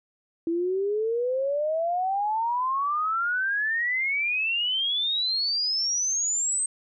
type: exponential sweep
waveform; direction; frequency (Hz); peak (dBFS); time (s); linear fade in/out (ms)
sine; up; 327.8 to 8372; -23; 0.47-6.66; 2
effects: none